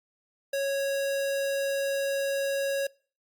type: tone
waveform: square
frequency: 552 Hz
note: C#5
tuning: 7 cents flat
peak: -27 dBFS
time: 0.53-2.87 s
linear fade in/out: 5 ms
effects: noise-tail reverb RT60 0.4 s tail -23 dB re dry + Opus 48 kbps